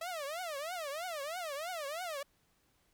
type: tone with vibrato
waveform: sawtooth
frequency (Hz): 638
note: D#5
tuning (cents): +43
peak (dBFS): -34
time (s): 0.01-2.23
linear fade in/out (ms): 5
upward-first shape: triangle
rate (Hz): 3.1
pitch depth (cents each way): 290
effects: pink hiss -73 dBFS RMS until 2.93 s